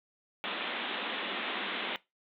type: band-pass noise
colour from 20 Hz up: white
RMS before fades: -36 dBFS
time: 0.44-1.96 s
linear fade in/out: 0 ms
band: 190 to 3700 Hz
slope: 96 dB/octave
effects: noise-tail reverb RT60 0.2 s tail -19 dB re dry